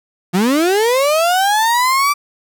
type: linear sweep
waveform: 35% pulse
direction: up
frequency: 167.9 to 1174.7 Hz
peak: -10 dBFS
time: 0.33-2.14 s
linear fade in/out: 20 ms
effects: none